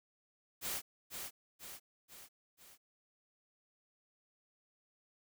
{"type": "noise with echo", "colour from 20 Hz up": "white", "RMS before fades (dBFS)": -39, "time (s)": [0.61, 0.82], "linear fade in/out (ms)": 50, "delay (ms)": 490, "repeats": 4, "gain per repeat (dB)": -5, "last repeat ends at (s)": 2.78, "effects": []}